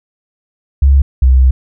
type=tone pair in turn; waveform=sine; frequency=68.7 / 64.56 Hz; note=C#2 / C2; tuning=-15 / -23 cents; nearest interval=minor second; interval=108 cents; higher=first; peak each=-4 dBFS; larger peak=neither; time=0.82-1.02 / 1.22-1.51 s; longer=second; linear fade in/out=5 ms; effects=none